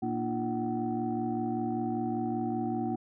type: tone cluster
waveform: sine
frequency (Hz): 116.1 / 234 / 299.2 / 344.3 / 751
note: A#2 / A#3 / D4 / F4 / F#5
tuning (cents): -7 / +7 / +32 / -25 / +26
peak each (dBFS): -40 / -32 / -35 / -35 / -35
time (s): 0.02-2.96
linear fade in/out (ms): 10
effects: tanh soft clip ceiling -20 dBFS